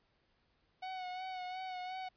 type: tone with vibrato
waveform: 45% pulse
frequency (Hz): 740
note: F#5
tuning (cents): 0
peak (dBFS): -40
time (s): 0.82-2.09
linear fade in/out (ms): 10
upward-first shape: sine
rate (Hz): 2.8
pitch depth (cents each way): 32
effects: pink hiss -75 dBFS RMS until 2.16 s + resampled to 11025 Hz